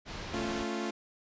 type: low-pass noise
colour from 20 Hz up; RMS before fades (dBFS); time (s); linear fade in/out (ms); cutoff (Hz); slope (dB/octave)
pink; -41; 0.05-0.66; 50; 5800; 24
type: chord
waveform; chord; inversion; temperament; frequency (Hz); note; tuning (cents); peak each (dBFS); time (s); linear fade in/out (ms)
sawtooth; A augmented; none; equal; 220 / 277.2 / 349.2; A3 / C#4 / E#4; 0 / 0 / 0; -32 / -36 / -32; 0.33-0.91; 10
effects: resampled to 16000 Hz